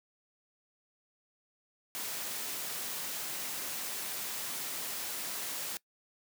white noise, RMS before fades -38 dBFS, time 1.95-5.77 s, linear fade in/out 0 ms, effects noise-tail reverb RT60 0.1 s tail -22 dB re dry + high-pass 150 Hz 12 dB/octave

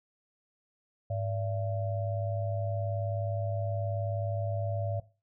sine tone cluster, 103.7 / 576 / 675 Hz, G#2 / D5 / E5, -2 / -34 / +41 cents, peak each -31 / -37 / -38 dBFS, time 1.1-5 s, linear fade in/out 5 ms, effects noise-tail reverb RT60 0.3 s tail -17 dB re dry

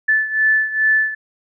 sine beating tone pair, 1746 / 1748.4 Hz, A6 / A6, -14 / -11 cents, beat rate 2.4 Hz, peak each -15 / -19 dBFS, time 0.08-1.15 s, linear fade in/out 10 ms, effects none

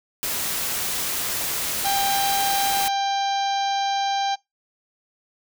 white noise, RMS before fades -26 dBFS, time 0.23-2.88 s, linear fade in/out 0 ms
harmonic tone, 791 Hz, G5, 15 cents sharp, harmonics 1 / 2 / 3 / 4 / 5 / 6 / 7 / 8, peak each -21 / -35 / -37 / -33 / -32 / -39 / -40 / -39 dBFS, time 1.84-4.36 s, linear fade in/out 20 ms
effects noise-tail reverb RT60 0.2 s tail -25 dB re dry

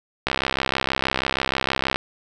click train, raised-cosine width 0.3 ms, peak -4 dBFS, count 113, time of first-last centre 0.27-1.959 s, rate 66.3 Hz, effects none

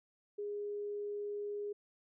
sine tone, 411.7 Hz, G#4, 15 cents flat, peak -37 dBFS, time 0.38-1.73 s, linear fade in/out 10 ms, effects none

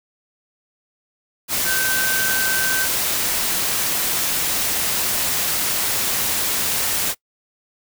sine tone in noise, 1541 Hz, G6, 30 cents flat, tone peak -21 dBFS, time 1.64-2.88 s, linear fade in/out 50 ms, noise white, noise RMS -21 dBFS, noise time 1.48-7.15 s, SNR -3 dB, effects noise-tail reverb RT60 0.1 s tail -23 dB re dry

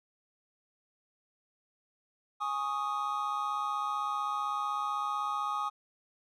triangle chord, Ab suspended fourth, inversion none, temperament equal, 830.6 / 1108.7 / 1244.5 Hz, Ab5 / Db6 / Eb6, 0 / 0 / 0 cents, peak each -35 / -35 / -31 dBFS, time 2.4-5.7 s, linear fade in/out 20 ms, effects none

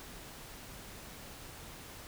silence, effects pink hiss -49 dBFS RMS until 2.07 s

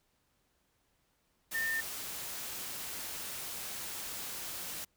sine tone in noise, 1808 Hz, A6, 47 cents sharp, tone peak -31 dBFS, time 1.54-1.81 s, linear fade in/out 10 ms, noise white, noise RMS -41 dBFS, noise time 1.51-4.85 s, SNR +7 dB, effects pink hiss -75 dBFS RMS until 4.96 s

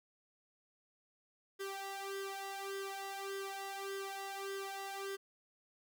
sawtooth tone with flanger, 392 Hz, G4, in tune, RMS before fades -43 dBFS, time 1.59-5.17 s, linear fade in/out 20 ms, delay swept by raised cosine 0.59 to 1.51 ms, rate 1.7 Hz, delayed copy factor +0.85, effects none

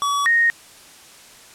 square / sine tone pair in turn, 1137 / 1860 Hz, C#6 / A#6, +44 / -4 cents, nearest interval major sixth, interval 852 cents, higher second, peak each -19 / -13 dBFS, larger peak second, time 0.02-0.26 / 0.26-0.5 s, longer neither, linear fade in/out 0 ms, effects white hiss -45 dBFS RMS until 1.54 s + low-pass 10000 Hz 12 dB/octave

